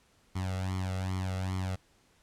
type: tone with flanger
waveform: sawtooth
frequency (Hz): 93.6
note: F#2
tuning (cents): +20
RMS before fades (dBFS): -33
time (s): 0.35-1.76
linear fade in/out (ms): 10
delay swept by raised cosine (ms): 0.92 to 1.51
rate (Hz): 2.5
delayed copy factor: +0.85
effects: pink hiss -66 dBFS RMS until 2.22 s + low-pass 10000 Hz 12 dB/octave